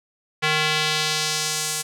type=tone with band-pass filter sweep; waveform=square; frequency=154.3 Hz; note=D#3; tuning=14 cents flat; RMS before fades=-23 dBFS; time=0.42-1.83 s; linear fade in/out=20 ms; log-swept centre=2400 to 8600 Hz; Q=1.2; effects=none

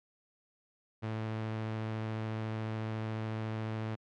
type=tone with vibrato; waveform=sawtooth; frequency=110 Hz; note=A2; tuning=in tune; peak=-30 dBFS; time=1.02-3.96 s; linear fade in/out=20 ms; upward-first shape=triangle; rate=14 Hz; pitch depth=12 cents each way; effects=low-pass 3000 Hz 12 dB/octave + MP3 96 kbps

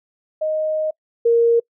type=tone pair in turn; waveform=sine; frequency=622.3 / 466.2 Hz; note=D#5 / A#4; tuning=0 / 0 cents; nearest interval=perfect fourth; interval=500 cents; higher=first; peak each=-18 / -11 dBFS; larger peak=second; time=0.41-0.91 / 1.25-1.6 s; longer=first; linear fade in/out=10 ms; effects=noise-tail reverb RT60 0.1 s tail -26 dB re dry

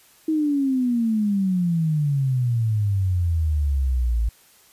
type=exponential sweep; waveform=sine; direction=down; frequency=320 to 54.5 Hz; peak=-18 dBFS; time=0.28-4.29 s; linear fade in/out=5 ms; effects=white hiss -54 dBFS RMS until 4.72 s + resampled to 32000 Hz

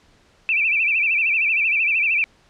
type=tone with vibrato; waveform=sine; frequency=2497 Hz; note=D#7; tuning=6 cents sharp; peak=-16 dBFS; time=0.49-2.24 s; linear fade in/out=0 ms; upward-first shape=sine; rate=13 Hz; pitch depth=140 cents each way; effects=pink hiss -56 dBFS RMS until 2.49 s + low-pass 6000 Hz 12 dB/octave

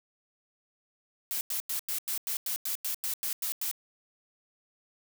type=noise bursts; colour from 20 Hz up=blue; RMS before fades=-32 dBFS; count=13; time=1.31-3.713 s; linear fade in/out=0 ms; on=99 ms; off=93 ms; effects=none

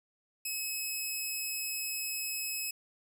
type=tone; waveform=10% pulse; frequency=2570 Hz; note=E7; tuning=45 cents flat; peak=-25 dBFS; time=0.45-2.71 s; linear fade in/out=5 ms; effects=none

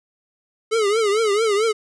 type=tone with vibrato; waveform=square; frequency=426.5 Hz; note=G#4; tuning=46 cents sharp; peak=-17 dBFS; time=0.71-1.73 s; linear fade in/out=20 ms; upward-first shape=triangle; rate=4.5 Hz; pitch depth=150 cents each way; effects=resampled to 22050 Hz

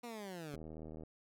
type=linear sweep; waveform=15% pulse; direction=down; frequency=245 to 135.3 Hz; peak=-38 dBFS; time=0.03-0.56 s; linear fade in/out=10 ms
type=click train; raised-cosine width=2 ms; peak=-36 dBFS; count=40; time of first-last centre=0.54-1.035 s; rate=78.8 Hz
effects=none

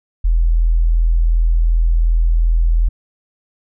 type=tone; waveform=sine; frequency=41.36 Hz; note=E1; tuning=7 cents sharp; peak=-10 dBFS; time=0.24-2.89 s; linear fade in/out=10 ms; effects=none

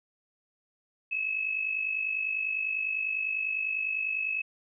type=tone pair together; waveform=sine; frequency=2543 / 2593 Hz; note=D#7 / E7; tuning=+37 / -29 cents; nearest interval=unison; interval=34 cents; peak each=-34 / -29 dBFS; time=1.11-4.42 s; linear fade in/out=10 ms; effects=none

